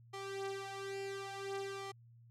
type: tone with flanger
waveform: sawtooth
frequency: 392 Hz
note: G4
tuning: in tune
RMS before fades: -43 dBFS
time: 0.13-1.92 s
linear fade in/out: 10 ms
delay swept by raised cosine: 1.6 to 4.7 ms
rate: 0.57 Hz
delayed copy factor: +0.75
effects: added 117 Hz sine -58 dBFS peak until 2.3 s + low-pass 8000 Hz 12 dB/octave